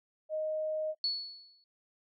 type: tone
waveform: sine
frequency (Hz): 622.3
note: D#5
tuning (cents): 0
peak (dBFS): -31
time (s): 0.29-0.95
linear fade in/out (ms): 50
type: tone with exponential decay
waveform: sine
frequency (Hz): 4409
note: C#8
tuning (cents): -10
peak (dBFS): -27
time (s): 1.04-1.64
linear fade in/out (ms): 1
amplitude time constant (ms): 130
effects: noise-tail reverb RT60 0.1 s tail -26 dB re dry